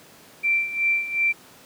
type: tone with tremolo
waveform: sine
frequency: 2349 Hz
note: D7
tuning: in tune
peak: -17 dBFS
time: 0.43-1.33 s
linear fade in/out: 20 ms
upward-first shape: sine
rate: 2.7 Hz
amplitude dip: 75%
effects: pink hiss -49 dBFS RMS until 1.65 s + high-pass 150 Hz 12 dB/octave